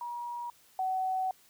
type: tone pair in turn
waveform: sine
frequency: 956 / 752.3 Hz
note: A#5 / F#5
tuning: +43 / +29 cents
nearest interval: major third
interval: 414 cents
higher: first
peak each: -35 / -28 dBFS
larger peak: second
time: 0.01-0.5 / 0.79-1.31 s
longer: second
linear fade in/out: 2 ms
effects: white hiss -62 dBFS RMS until 1.49 s